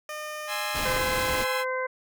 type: tone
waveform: 15% pulse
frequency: 607 Hz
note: D#5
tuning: 43 cents flat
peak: -27 dBFS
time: 0.09-0.98 s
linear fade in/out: 2 ms
type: chord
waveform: 15% pulse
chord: Ab augmented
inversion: none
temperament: equal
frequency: 830.6 / 1046.5 / 1318.5 Hz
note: Ab5 / C6 / E6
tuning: 0 / 0 / 0 cents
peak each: -26 / -28 / -29 dBFS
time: 0.47-1.65 s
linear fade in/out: 50 ms
type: noise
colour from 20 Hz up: pink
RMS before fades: -32 dBFS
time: 0.74-1.45 s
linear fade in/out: 20 ms
type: harmonic tone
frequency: 514 Hz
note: C5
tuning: 31 cents flat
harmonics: 1 / 2 / 3 / 4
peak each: -29 / -32 / -34 / -35 dBFS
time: 0.85-1.87 s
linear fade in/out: 10 ms
effects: none